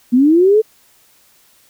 sine linear sweep, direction up, 234.3 to 448 Hz, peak -7 dBFS, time 0.12-0.62 s, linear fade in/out 20 ms, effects white hiss -52 dBFS RMS until 1.69 s

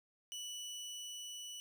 25% pulse tone with level ramp, 2960 Hz, F#7, in tune, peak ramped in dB -39 to -42 dBFS, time 0.32-1.6 s, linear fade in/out 0 ms, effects none

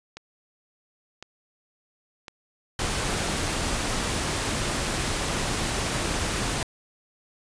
click train, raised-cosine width 0.2 ms, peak -21 dBFS, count 4, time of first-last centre 0.17-3.338 s, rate 0.947 Hz
pink noise, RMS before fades -27 dBFS, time 2.79-6.63 s, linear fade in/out 2 ms
effects resampled to 22050 Hz

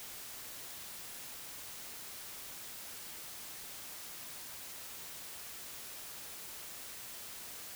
silence, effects white hiss -47 dBFS RMS until 7.75 s

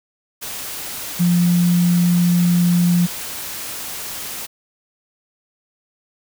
sine tone in noise, 175 Hz, F3, 4 cents sharp, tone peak -12 dBFS, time 1.19-3.07 s, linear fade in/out 20 ms, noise white, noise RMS -29 dBFS, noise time 0.41-4.47 s, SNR +14 dB, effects none

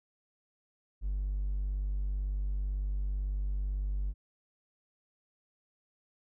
triangle tone, 49 Hz, G1, in tune, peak -27 dBFS, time 1.01-4.14 s, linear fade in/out 50 ms, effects tanh soft clip ceiling -25 dBFS

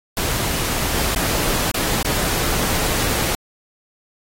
pink noise with dropouts, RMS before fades -21 dBFS, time 0.17-3.35 s, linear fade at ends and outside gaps 1 ms, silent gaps 1.148-1.16 / 1.715-1.743 / 2.028-2.048 s, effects AAC 48 kbps

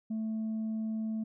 sine tone, 220 Hz, A3, in tune, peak -29 dBFS, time 0.1-1.24 s, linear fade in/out 10 ms, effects tanh soft clip ceiling -30 dBFS

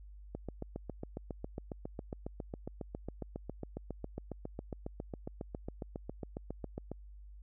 click train, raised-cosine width 2 ms, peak -26 dBFS, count 49, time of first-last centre 0.35-6.916 s, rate 7.31 Hz, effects added 50 Hz sine -49 dBFS peak until 7.42 s

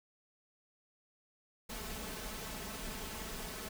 pink noise with comb filter, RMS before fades -43 dBFS, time 1.69-3.69 s, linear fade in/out 10 ms, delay 4.6 ms, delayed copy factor +0.6, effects none

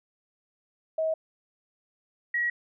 sine tone pair in turn, 638 / 1911.8 Hz, D#5 / A#6, +43 / +43 cents, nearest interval octave + perfect fifth, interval 1900 cents, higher second, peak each -24 dBFS, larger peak neither, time 0.98-1.14 / 2.34-2.5 s, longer neither, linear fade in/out 5 ms, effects none

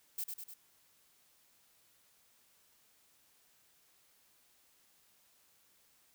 violet noise with echo, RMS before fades -38 dBFS, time 0.18-0.24 s, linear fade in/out 5 ms, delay 100 ms, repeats 3, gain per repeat -4 dB, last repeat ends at 0.54 s, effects white hiss -69 dBFS RMS until 6.14 s

